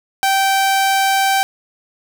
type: tone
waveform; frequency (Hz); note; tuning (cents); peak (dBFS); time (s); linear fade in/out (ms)
sawtooth; 778; G5; -13; -9; 0.23-1.43; 0
effects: none